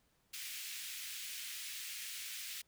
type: high-pass noise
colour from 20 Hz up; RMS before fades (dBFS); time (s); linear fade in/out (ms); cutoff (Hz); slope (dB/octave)
pink; -45; 0.33-2.62; 10; 2100; 24
effects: pink hiss -75 dBFS RMS until 2.67 s